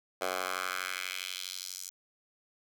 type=tone with high-pass filter sweep; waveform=10% pulse; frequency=92.3 Hz; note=F#2; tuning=4 cents flat; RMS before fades=-37 dBFS; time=0.21-1.9 s; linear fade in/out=5 ms; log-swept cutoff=670 to 6700 Hz; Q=1.7; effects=none